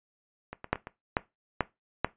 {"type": "two click trains", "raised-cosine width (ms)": 0.5, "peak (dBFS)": [-9, -23], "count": [4, 4], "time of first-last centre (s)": [[0.73, 2.046], [0.53, 0.871]], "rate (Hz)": [2.28, 8.8], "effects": ["noise-tail reverb RT60 0.2 s tail -18 dB re dry", "resampled to 8000 Hz"]}